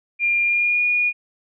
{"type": "tone with pitch glide", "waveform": "sine", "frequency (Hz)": [2400, 2443], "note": ["D7", "D#7"], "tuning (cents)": [37, -32], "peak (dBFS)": -16, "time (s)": [0.19, 1.13], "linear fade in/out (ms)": 50, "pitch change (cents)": 31, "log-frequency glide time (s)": [0.45, 0.83], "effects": []}